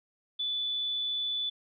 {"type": "tone", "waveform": "sine", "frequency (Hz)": 3477, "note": "A7", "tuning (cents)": -21, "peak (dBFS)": -29, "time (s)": [0.39, 1.5], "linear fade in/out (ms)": 10, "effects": []}